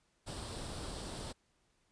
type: noise with comb filter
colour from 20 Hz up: pink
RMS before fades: -43 dBFS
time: 0.26-1.33 s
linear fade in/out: 20 ms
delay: 0.23 ms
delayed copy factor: +0.5
effects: pink hiss -75 dBFS RMS until 1.91 s + resampled to 22050 Hz